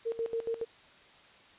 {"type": "tone with tremolo", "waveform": "sine", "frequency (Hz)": 458.1, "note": "A#4", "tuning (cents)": -30, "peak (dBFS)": -29, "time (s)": [0.05, 0.65], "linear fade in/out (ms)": 20, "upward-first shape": "square", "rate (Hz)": 7.1, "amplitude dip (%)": 80, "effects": ["white hiss -57 dBFS RMS until 1.58 s", "resampled to 8000 Hz"]}